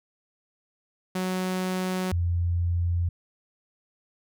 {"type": "tone pair in turn", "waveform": ["sawtooth", "sine"], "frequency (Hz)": [185, 86.56], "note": ["F#3", "F2"], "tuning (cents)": [0, -15], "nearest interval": "octave + minor second", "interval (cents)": 1315, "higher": "first", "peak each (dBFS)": -22, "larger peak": "neither", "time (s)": [[1.15, 2.12], [2.12, 3.09]], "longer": "neither", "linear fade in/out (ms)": 5, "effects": []}